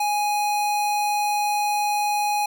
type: tone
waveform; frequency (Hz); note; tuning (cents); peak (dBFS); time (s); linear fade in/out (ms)
square; 830.6; G#5; 0; -21; 0-2.46; 5
effects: none